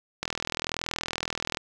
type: click train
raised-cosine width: 0.2 ms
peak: -11 dBFS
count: 56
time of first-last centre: 0.23-1.571 s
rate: 41 Hz
effects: none